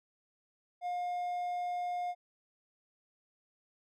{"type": "tone", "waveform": "triangle", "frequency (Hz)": 712, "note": "F5", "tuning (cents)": 33, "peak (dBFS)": -31, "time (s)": [0.81, 2.15], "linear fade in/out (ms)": 50, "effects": []}